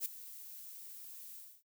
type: noise with ADSR envelope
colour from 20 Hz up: violet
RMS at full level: -34 dBFS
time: 0-1.63 s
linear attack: 55 ms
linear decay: 7 ms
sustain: -16 dB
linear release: 270 ms
effects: noise-tail reverb RT60 0.1 s tail -21 dB re dry